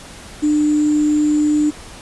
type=tone with sample-and-hold; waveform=sine; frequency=299.5 Hz; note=D4; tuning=34 cents sharp; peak=-12 dBFS; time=0.42-1.71 s; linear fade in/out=20 ms; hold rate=7350 Hz; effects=pink hiss -37 dBFS RMS until 2.01 s + resampled to 24000 Hz